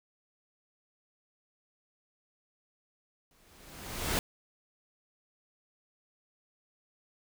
pink noise with exponential growth, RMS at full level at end -28 dBFS, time 3.31-4.19 s, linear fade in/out 1 ms, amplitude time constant 190 ms, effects none

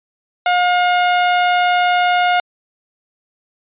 sawtooth tone, 715 Hz, F5, 41 cents sharp, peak -8 dBFS, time 0.46-2.4 s, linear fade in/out 2 ms, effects resampled to 8000 Hz

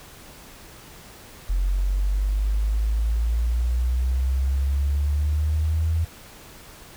sine exponential sweep, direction up, 44.72 to 82.5 Hz, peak -19 dBFS, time 1.49-6.05 s, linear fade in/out 10 ms, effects pink hiss -45 dBFS RMS until 6.96 s

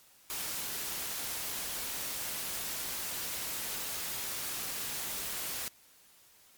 white noise, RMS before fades -37 dBFS, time 0.3-5.68 s, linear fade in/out 0 ms, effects white hiss -61 dBFS RMS until 6.57 s + MP3 96 kbps

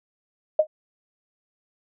sine tone with exponential decay, 619 Hz, D#5, 9 cents flat, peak -10 dBFS, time 0.59-0.67 s, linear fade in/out 5 ms, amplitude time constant 17 ms, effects none

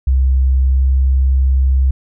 sine tone with pitch glide, 65.5 to 66.03 Hz, C2 to C2, +2 to +16 cents, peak -9 dBFS, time 0.07-1.91 s, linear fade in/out 5 ms, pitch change +14 cents, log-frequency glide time 0.6-0.88 s, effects none

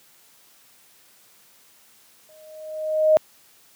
sine tone with exponential growth, 622.3 Hz, D#5, in tune, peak -10 dBFS, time 2.29-3.17 s, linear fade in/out 0 ms, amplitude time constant 190 ms, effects white hiss -55 dBFS RMS until 3.75 s + high-pass 100 Hz 12 dB/octave

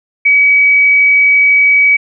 sine tone, 2273 Hz, C#7, 43 cents sharp, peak -5 dBFS, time 0.25-1.97 s, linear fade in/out 10 ms, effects none

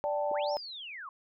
sine chord, D suspended fourth, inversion none, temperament just, 587.3 / 783.1 / 881 Hz, D5 / G5 / A5, 0 / -2 / +2 cents, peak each -30 / -36 / -35 dBFS, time 0.04-0.57 s, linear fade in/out 0 ms
sine linear two-way sweep, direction up then down, 196.5 to 5530 to 1017 Hz, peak -40 dBFS, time 0.31-1.09 s, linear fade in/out 2 ms, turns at 0.52 s
effects none

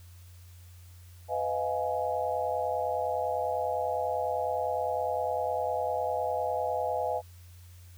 sine chord, F half-diminished seventh, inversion second, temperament just, 502.9 / 628.6 / 698.5 / 838.1 Hz, Cb5 / Eb5 / F5 / Ab5, +31 / +18 / 0 / +16 cents, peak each -33 dBFS, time 1.28-7.22 s, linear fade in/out 50 ms, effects added 88 Hz sine -48 dBFS peak until 7.97 s + white hiss -60 dBFS RMS until 7.97 s

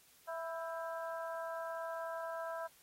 harmonic tone with a mistuned harmonic, 330 Hz, E4, 2 cents sharp, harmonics 2 / 3 / 4 / 5, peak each -41 / -45 / -47 / -49 dBFS, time 0.27-2.68 s, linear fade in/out 20 ms, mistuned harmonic 5, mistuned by -56 cents, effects white hiss -65 dBFS RMS until 2.82 s + AAC 48 kbps

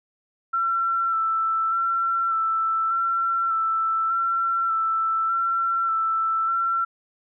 sine tone with vibrato, 1340 Hz, E6, 28 cents sharp, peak -20 dBFS, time 0.53-6.85 s, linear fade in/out 10 ms, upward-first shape square, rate 0.84 Hz, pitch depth 18 cents each way, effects none

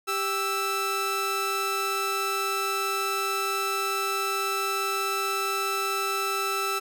sawtooth tone pair together, 393.9 / 1318.5 Hz, G4 / E6, +8 / 0 cents, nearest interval octave + major sixth, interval 2092 cents, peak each -27 / -23 dBFS, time 0.07-6.8 s, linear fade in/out 20 ms, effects none

